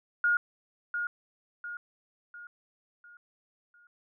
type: tone with echo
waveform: sine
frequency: 1429 Hz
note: F6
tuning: 39 cents sharp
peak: -22 dBFS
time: 0.24-0.37 s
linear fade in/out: 2 ms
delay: 700 ms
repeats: 5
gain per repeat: -7 dB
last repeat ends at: 3.87 s
effects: none